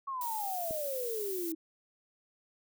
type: exponential sweep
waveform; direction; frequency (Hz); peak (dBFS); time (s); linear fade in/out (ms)
sine; down; 1115 to 314.7; -34; 0.07-1.55; 10
type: noise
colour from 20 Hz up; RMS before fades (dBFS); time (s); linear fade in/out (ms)
violet; -40; 0.21-1.52; 2
type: click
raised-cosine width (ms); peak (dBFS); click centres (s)
2; -28; 0.709
effects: none